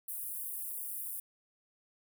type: high-pass noise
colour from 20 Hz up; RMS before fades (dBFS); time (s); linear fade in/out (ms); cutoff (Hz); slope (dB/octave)
pink; -40; 0.08-1.2; 5; 9700; 48
effects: none